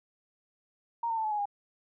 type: tone with pitch steps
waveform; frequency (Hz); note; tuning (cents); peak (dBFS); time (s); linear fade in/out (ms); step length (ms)
sine; 932.3 / 907.3 / 883 / 859.4 / 836.4 / 814; A#5 / A#5 / A5 / A5 / G#5 / G#5; 0 / -47 / +6 / -41 / +12 / -35; -28; 1.03-1.456; 5; 71
effects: none